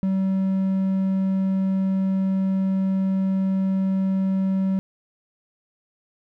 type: tone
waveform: triangle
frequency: 191.3 Hz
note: G3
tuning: 42 cents flat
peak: -17 dBFS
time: 0.03-4.79 s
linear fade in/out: 0 ms
effects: none